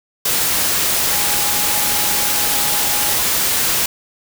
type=tone in noise; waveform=sine; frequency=829 Hz; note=G#5; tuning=3 cents flat; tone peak=-28 dBFS; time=1.11-3.13 s; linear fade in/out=5 ms; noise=white; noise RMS=-17 dBFS; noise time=0.25-3.86 s; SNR=-14 dB; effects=none